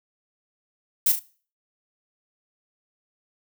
violet noise with echo, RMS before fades -19 dBFS, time 1.06-1.12 s, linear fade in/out 5 ms, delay 37 ms, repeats 2, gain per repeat -7 dB, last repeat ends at 1.194 s, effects noise-tail reverb RT60 0.4 s tail -19 dB re dry

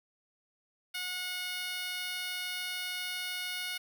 10% pulse tone with high-pass filter, 727 Hz, F#5, 31 cents flat, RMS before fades -37 dBFS, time 0.94-3.78 s, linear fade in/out 10 ms, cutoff 1700 Hz, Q 0.89, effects none

